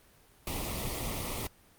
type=band-stop noise; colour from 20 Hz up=pink; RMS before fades=-35 dBFS; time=0.47-1.47 s; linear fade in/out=2 ms; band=1300 to 1900 Hz; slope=96 dB/octave; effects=pink hiss -61 dBFS RMS until 1.78 s + Opus 32 kbps